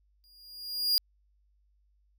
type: tone with exponential growth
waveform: 45% pulse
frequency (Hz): 4838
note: D#8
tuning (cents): -49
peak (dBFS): -20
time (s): 0.24-0.98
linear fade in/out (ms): 0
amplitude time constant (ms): 160
effects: added 50 Hz sine -65 dBFS peak until 2.18 s